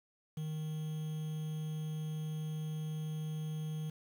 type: tone with quantisation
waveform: triangle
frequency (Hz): 155.4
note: D#3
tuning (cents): -2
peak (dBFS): -34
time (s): 0.37-3.9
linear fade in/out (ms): 5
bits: 9
effects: none